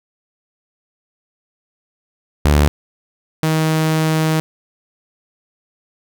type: tone pair in turn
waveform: sawtooth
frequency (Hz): 73.42 / 158.06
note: D2 / D#3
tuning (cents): 0 / +28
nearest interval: octave + minor second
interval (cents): 1328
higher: second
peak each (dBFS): -6 / -10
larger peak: first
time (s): 2.45-2.68 / 3.43-4.4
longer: second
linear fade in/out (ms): 0
effects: none